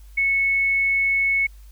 sine tone, 2203 Hz, C#7, 11 cents flat, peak -17 dBFS, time 0.17-1.47 s, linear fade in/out 10 ms, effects added 50 Hz sine -41 dBFS peak until 1.71 s + white hiss -58 dBFS RMS until 1.71 s

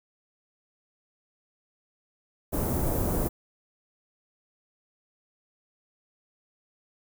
pink band-stop noise, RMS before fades -27 dBFS, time 2.52-3.29 s, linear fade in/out 20 ms, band 680 to 15000 Hz, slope 12 dB/octave, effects none

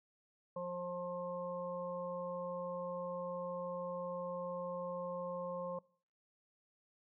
harmonic tone, 177.4 Hz, F3, 27 cents sharp, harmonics 1 / 3 / 5 / 6, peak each -47 / -40 / -52 / -46 dBFS, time 0.56-5.79 s, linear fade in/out 5 ms, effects noise-tail reverb RT60 0.5 s tail -23 dB re dry

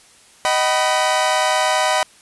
sawtooth chord, B major, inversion first, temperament equal with one note detuned, 622.3 / 758.2 / 987.8 Hz, D#5 / F#5 / B5, 0 / +42 / 0 cents, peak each -16 dBFS, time 0.45-2.03 s, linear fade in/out 0 ms, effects white hiss -49 dBFS RMS until 2.21 s + resampled to 24000 Hz

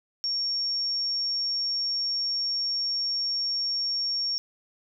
sine tone, 5520 Hz, F8, 21 cents flat, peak -25 dBFS, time 0.24-4.38 s, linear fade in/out 0 ms, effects none

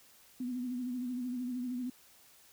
sine tone with vibrato, 248.7 Hz, B3, 12 cents sharp, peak -34 dBFS, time 0.4-1.9 s, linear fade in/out 5 ms, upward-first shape sine, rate 13 Hz, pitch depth 52 cents each way, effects white hiss -61 dBFS RMS until 2.52 s

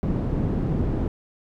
white low-pass noise, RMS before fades -24 dBFS, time 0.03-1.08 s, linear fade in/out 0 ms, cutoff 210 Hz, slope 12 dB/octave, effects none

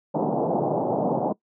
white band-pass noise, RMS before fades -24 dBFS, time 0.14-1.33 s, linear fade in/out 10 ms, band 130 to 840 Hz, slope 48 dB/octave, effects noise-tail reverb RT60 0.1 s tail -21 dB re dry

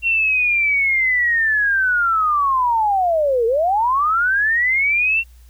sine linear two-way sweep, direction down then up, 2745 to 441.9 to 2745 Hz, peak -14 dBFS, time 0.02-5.24 s, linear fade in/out 50 ms, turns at 3.46 s, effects added 60 Hz sine -42 dBFS peak until 5.49 s + white hiss -57 dBFS RMS until 5.49 s

